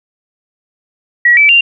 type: tone with pitch steps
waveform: sine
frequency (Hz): 1921 / 2311 / 2780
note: B6 / D7 / F7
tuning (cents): -48 / -28 / -9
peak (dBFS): -4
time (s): 1.25-1.61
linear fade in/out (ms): 5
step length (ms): 120
effects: none